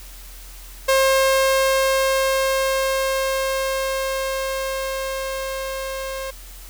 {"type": "tone with level ramp", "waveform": "sawtooth", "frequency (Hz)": 534, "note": "C5", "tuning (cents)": 35, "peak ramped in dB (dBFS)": [-10, -23], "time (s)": [0.88, 6.31], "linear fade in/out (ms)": 10, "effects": ["added 43 Hz sine -38 dBFS peak until 6.69 s", "white hiss -43 dBFS RMS until 6.69 s"]}